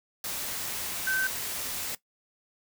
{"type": "tone in noise", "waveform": "sine", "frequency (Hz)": 1540, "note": "G6", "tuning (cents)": -31, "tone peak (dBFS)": -25, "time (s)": [1.07, 1.27], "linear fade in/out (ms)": 2, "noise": "white", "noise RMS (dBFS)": -34, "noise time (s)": [0.24, 1.95], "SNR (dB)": 6, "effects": ["noise-tail reverb RT60 0.1 s tail -17 dB re dry"]}